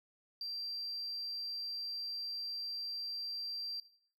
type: tone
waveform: triangle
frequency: 4713 Hz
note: D8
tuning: 5 cents sharp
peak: -36 dBFS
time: 0.41-3.8 s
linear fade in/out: 2 ms
effects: noise-tail reverb RT60 0.6 s tail -19 dB re dry + tanh soft clip ceiling -34 dBFS